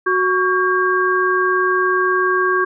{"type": "tone cluster", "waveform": "sine", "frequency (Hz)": [369.1, 1120, 1607], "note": ["F#4", "C#6", "G6"], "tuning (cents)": [-4, 18, 43], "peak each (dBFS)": -18, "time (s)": [0.06, 2.65], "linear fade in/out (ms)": 10, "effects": []}